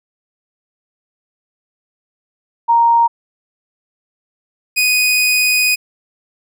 sine / sawtooth tone pair in turn, 932.3 / 2489 Hz, A#5 / D#7, 0 / 0 cents, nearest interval octave + perfect fourth, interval 1700 cents, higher second, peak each -8 dBFS, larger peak neither, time 2.68-3.08 / 4.76-5.76 s, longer second, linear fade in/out 20 ms, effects none

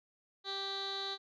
15% pulse tone with low-pass filter, 392 Hz, G4, in tune, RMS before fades -39 dBFS, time 0.44-1.18 s, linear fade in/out 50 ms, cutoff 4000 Hz, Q 9.3, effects none

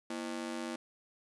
sawtooth ring-modulated tone, 284.5 Hz, C#4, 45 cents sharp, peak -30 dBFS, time 0.1-0.76 s, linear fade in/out 5 ms, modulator 47.9 Hz, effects resampled to 24000 Hz

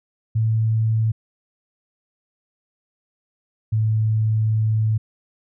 sine tone pair in turn, 111.1 / 109.44 Hz, A2 / A2, +17 / -9 cents, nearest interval unison, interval 26 cents, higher first, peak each -16 dBFS, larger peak neither, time 0.35-1.12 / 3.72-4.98 s, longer second, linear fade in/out 10 ms, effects none

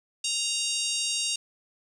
harmonic tone, 932.3 Hz, A#5, in tune, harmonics 3 / 4 / 5 / 6 / 7 / 8 / 9 / 10, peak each -32 / -33 / -34 / -35 / -35 / -36 / -37 / -37 dBFS, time 0.24-1.36 s, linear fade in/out 5 ms, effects 9-bit

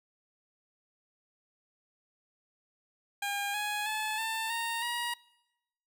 15% pulse tone with pitch steps, 807 / 834.5 / 862.9 / 892.3 / 922.7 / 954.2 Hz, G#5 / G#5 / A5 / A5 / A#5 / A#5, -50 / +8 / -34 / +24 / -18 / +40 cents, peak -25 dBFS, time 3.22-5.14 s, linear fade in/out 5 ms, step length 320 ms, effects noise-tail reverb RT60 0.9 s tail -23 dB re dry

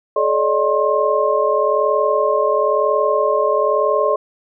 sine tone cluster, 428.2 / 571 / 612 / 1066 Hz, A4 / D5 / D#5 / C6, -47 / -49 / -29 / +32 cents, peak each -19 dBFS, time 0.16-4.16 s, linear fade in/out 5 ms, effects none

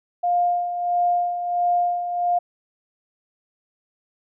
sine tone with tremolo, 705 Hz, F5, 16 cents sharp, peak -16 dBFS, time 0.23-2.39 s, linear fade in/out 10 ms, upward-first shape sine, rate 1.5 Hz, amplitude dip 60%, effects none

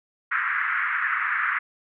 white band-pass noise, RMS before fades -25 dBFS, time 0.31-1.59 s, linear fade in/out 10 ms, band 1200 to 2000 Hz, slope 48 dB/octave, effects none

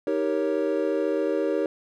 triangle chord, Eb dominant seventh, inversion none, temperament equal with one note detuned, 313.8 / 392 / 466.2 / 554.4 Hz, Eb4 / G4 / Bb4 / Db5, +15 / 0 / 0 / 0 cents, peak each -26 dBFS, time 0.07-1.66 s, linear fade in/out 2 ms, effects none

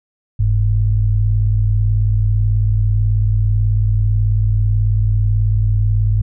sine tone pair together, 46.33 / 104.6 Hz, F#1 / G#2, +3 / +13 cents, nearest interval octave + major second, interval 1410 cents, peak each -16 / -13 dBFS, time 0.39-6.22 s, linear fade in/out 10 ms, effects none

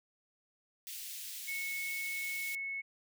white high-pass noise, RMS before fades -44 dBFS, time 0.87-2.55 s, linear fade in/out 0 ms, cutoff 2300 Hz, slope 24 dB/octave
sine tone, 2199 Hz, C#7, 14 cents flat, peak -36 dBFS, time 1.47-2.82 s, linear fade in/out 20 ms
effects none

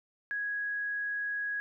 sine tone, 1661.2 Hz, G#6, in tune, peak -31 dBFS, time 0.31-1.6 s, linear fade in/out 0 ms, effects none

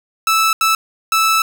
sawtooth tone bursts at uneven times, 1313 Hz, E6, 7 cents flat, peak -8 dBFS, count 3, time 0.27-0.53 / 0.61-0.75 / 1.12-1.42 s, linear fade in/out 2 ms, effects none

